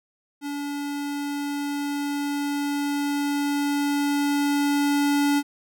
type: tone with level ramp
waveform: square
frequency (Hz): 286.8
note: D4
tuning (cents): -41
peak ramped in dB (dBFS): -29 to -19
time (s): 0.41-5.43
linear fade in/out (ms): 50
effects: none